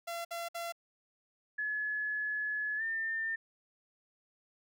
sawtooth tone bursts, 681 Hz, F5, 44 cents flat, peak -33 dBFS, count 3, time 0.07-0.724 s, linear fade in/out 10 ms, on 180 ms, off 57 ms
sine tone with pitch glide, 1705 to 1801.2 Hz, G#6 to A6, +45 to +40 cents, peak -32 dBFS, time 1.58-3.36 s, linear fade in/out 10 ms, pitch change +95 cents, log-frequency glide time 2.77-2.82 s
effects none

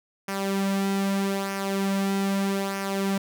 sawtooth tone with flanger, 196 Hz, G3, in tune, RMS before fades -26 dBFS, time 0.28-3.18 s, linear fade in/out 5 ms, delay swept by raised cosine 0.25 to 3.35 ms, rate 0.8 Hz, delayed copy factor -0.55, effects none

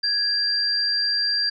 sine tone pair together, 1661.2 / 4731 Hz, G#6 / D8, 0 / +12 cents, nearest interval octave + tritone, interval 1812 cents, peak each -28 / -20 dBFS, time 0.03-1.5 s, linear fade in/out 10 ms, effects none

